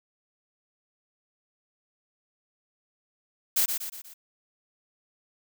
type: noise with echo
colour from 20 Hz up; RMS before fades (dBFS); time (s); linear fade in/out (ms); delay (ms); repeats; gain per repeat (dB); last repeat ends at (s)
blue; -23; 3.56-3.66; 10; 120; 4; -6; 4.14
effects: none